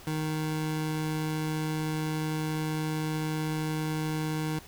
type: tone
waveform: 25% pulse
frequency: 155.56 Hz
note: D#3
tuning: in tune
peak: -25 dBFS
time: 0.07-4.59 s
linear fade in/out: 2 ms
effects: pink hiss -50 dBFS RMS until 4.67 s